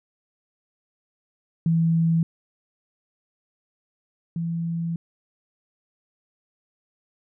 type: tone pair in turn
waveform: sine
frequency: 164.81 / 167.3 Hz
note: E3 / E3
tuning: 0 / +26 cents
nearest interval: unison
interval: 26 cents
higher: second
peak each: -17 / -24 dBFS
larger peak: first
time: 1.66-2.23 / 4.36-4.96 s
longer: second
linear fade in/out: 2 ms
effects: none